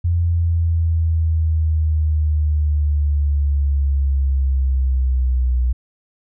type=linear sweep; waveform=sine; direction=down; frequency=86 to 61.5 Hz; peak=-14 dBFS; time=0.04-5.73 s; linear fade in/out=10 ms; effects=none